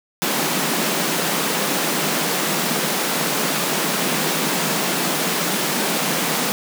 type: high-pass noise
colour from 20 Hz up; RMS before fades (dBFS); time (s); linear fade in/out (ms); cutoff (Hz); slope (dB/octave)
pink; -21; 0.22-6.52; 0; 150; 96
effects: none